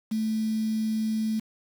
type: tone with quantisation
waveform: sine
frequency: 218.9 Hz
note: A3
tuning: 9 cents flat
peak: -24 dBFS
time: 0.11-1.4 s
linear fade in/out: 10 ms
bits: 7
effects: none